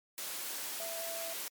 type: tone in noise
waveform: sine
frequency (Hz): 665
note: E5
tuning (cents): +15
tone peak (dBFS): -41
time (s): 0.8-1.33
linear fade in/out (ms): 0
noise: white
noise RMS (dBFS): -40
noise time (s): 0.18-1.48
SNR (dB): -4
effects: high-pass 300 Hz 12 dB/octave + MP3 96 kbps